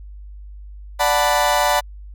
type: chord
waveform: 35% pulse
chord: B minor seventh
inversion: first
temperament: equal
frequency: 587.3 / 740 / 880 / 987.8 Hz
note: D5 / F#5 / A5 / B5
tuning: 0 / 0 / 0 / 0 cents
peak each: -19 dBFS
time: 0.99-1.81 s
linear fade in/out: 20 ms
effects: added 50 Hz sine -34 dBFS peak until 2.14 s